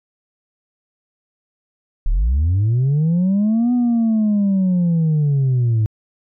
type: linear two-way sweep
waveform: sine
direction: up then down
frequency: 30.87 to 247.5 to 106.1 Hz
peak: -11 dBFS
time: 2.06-5.86 s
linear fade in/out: 0 ms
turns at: 3.73 s
effects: tanh soft clip ceiling -12 dBFS